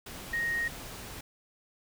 sine tone in noise, 1868 Hz, A#6, 3 cents sharp, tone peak -28 dBFS, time 0.33-0.68 s, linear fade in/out 5 ms, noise pink, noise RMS -43 dBFS, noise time 0.06-1.21 s, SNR +12 dB, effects none

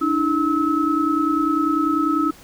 sine tone cluster, 291.8 / 321.9 / 1294 Hz, D4 / E4 / E6, -11 / -41 / -32 cents, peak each -21 dBFS, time 0.01-2.31 s, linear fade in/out 10 ms, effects pink hiss -46 dBFS RMS until 2.43 s

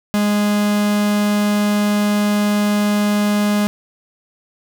45% pulse tone, 207.2 Hz, G#3, 4 cents flat, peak -14 dBFS, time 0.14-3.67 s, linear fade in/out 0 ms, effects none

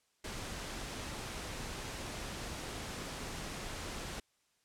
pink noise, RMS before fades -42 dBFS, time 0.24-4.2 s, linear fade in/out 5 ms, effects white hiss -75 dBFS RMS until 4.64 s + low-pass 9000 Hz 12 dB/octave

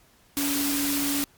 sine tone in noise, 283.4 Hz, C#4, 38 cents sharp, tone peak -26 dBFS, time 0.37-1.24 s, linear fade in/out 0 ms, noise white, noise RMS -28 dBFS, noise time 0.37-1.24 s, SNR -1 dB, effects pink hiss -59 dBFS RMS until 1.37 s + MP3 96 kbps

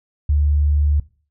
sine tone, 73.4 Hz, D2, in tune, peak -13 dBFS, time 0.29-1 s, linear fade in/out 5 ms, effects noise-tail reverb RT60 0.4 s tail -20 dB re dry

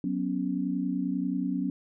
sine chord, F# suspended fourth, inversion none, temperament equal, 185 / 246.9 / 277.2 Hz, F#3 / B3 / C#4, 0 / 0 / 0 cents, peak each -31 / -32 / -30 dBFS, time 0.04-1.7 s, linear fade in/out 2 ms, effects none

